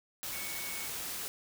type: tone in noise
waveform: sine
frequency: 2223 Hz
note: C#7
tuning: 4 cents sharp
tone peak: -44 dBFS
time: 0.33-0.87 s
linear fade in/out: 0 ms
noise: white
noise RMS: -39 dBFS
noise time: 0.23-1.28 s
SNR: -8 dB
effects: none